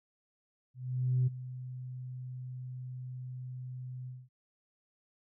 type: tone with ADSR envelope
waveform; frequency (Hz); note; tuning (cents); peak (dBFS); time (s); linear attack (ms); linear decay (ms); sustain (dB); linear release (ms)
sine; 126.9; B2; +47; -23; 0.74-4.29; 530; 17; -16; 220
effects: tanh soft clip ceiling -21 dBFS